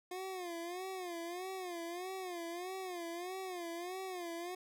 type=tone with vibrato; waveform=25% pulse; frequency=357.6 Hz; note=F4; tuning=41 cents sharp; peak=-37 dBFS; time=0.11-4.55 s; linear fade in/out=5 ms; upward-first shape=sine; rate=1.6 Hz; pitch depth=110 cents each way; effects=none